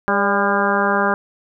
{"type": "harmonic tone with a mistuned harmonic", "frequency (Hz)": 201.3, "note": "G3", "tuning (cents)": 46, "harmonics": [1, 2, 3, 4, 5, 6, 7, 8], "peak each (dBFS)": [-23, -23, -23, -23, -23, -23, -23, -23], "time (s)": [0.08, 1.14], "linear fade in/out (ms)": 0, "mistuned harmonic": 3, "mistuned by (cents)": -43, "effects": []}